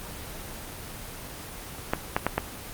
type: clicks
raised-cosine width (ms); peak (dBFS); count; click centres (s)
0.5; -7; 4; 1.935 / 2.165 / 2.266 / 2.38
effects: pink hiss -39 dBFS RMS until 2.73 s + Opus 24 kbps